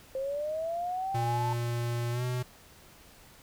sine linear sweep, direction up, 523.3 to 887 Hz, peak -30 dBFS, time 0.15-1.53 s, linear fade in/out 2 ms
square tone with pitch glide, 118.9 to 125.03 Hz, A#2 to B2, +35 to +22 cents, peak -30 dBFS, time 1.14-2.43 s, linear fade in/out 10 ms, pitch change +87 cents, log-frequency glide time 2.11-2.23 s
effects pink hiss -55 dBFS RMS until 3.42 s

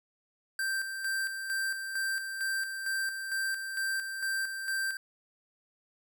square tone with tremolo, 1569 Hz, G6, 1 cent sharp, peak -30 dBFS, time 0.59-4.97 s, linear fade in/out 2 ms, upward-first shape square, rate 2.2 Hz, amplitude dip 50%, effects none

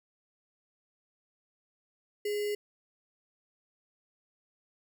sine tone with sample-and-hold, 415.3 Hz, G#4, in tune, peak -29 dBFS, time 2.25-2.55 s, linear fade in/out 5 ms, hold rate 2450 Hz, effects none

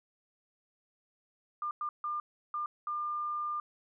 sine tone bursts at uneven times, 1200 Hz, D6, 37 cents sharp, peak -32 dBFS, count 5, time 1.62-1.71 / 1.81-1.89 / 2.04-2.2 / 2.54-2.66 / 2.87-3.6 s, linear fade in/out 2 ms, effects none

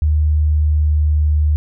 sine tone with pitch glide, 76.1 to 75.49 Hz, D#2 to D2, -38 to +48 cents, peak -11 dBFS, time 0.02-1.56 s, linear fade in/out 0 ms, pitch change -14 cents, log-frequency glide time 0.27-1.24 s, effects none

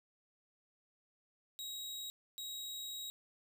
sawtooth tone bursts at uneven times, 3816 Hz, A#7, 40 cents sharp, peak -39 dBFS, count 2, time 1.59-2.1 / 2.38-3.1 s, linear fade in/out 0 ms, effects none

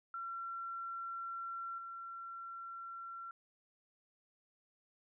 sine tone with level steps, 1360 Hz, F6, 46 cents flat, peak -40 / -44 dBFS, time 0.14-3.31 s, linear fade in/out 2 ms, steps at 1.78 s, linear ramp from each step 2 ms, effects none

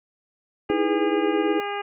harmonic tone, 406.4 Hz, G#4, 38 cents flat, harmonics 1 / 2 / 3 / 4 / 5 / 6 / 7, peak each -31 / -30 / -34 / -37 / -38 / -39 / -39 dBFS, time 0.69-1.82 s, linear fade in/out 10 ms
sine chord, E major seventh, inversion third, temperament equal, 311.1 / 329.6 / 415.3 / 493.9 Hz, D#4 / E4 / G#4 / B4, 0 / 0 / 0 / 0 cents, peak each -26 / -25 / -24 / -30 dBFS, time 0.7-1.6 s, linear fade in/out 0 ms
effects none

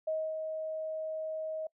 sine tone with ADSR envelope, 631 Hz, D#5, 24 cents sharp, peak -29 dBFS, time 0.07-1.67 s, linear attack 8 ms, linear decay 260 ms, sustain -5 dB, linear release 4 ms, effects noise-tail reverb RT60 0.1 s tail -23 dB re dry

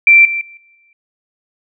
sine tone with level steps, 2349 Hz, D7, in tune, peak -3 / -16 / -35 / -47 / -50 dBFS, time 0.07-0.93 s, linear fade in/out 2 ms, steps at 0.25 / 0.41 / 0.57 / 0.75 s, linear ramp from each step 2 ms, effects none

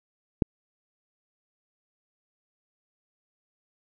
click, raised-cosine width 3 ms, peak -7 dBFS, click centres 0.422 s, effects none

